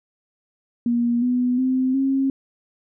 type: tone with pitch steps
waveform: sine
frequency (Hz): 237.8 / 248 / 258.7 / 269.9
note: A#3 / B3 / C4 / C#4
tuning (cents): +35 / +7 / -19 / -46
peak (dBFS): -17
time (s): 0.86-2.3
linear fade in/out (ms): 2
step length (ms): 360
effects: none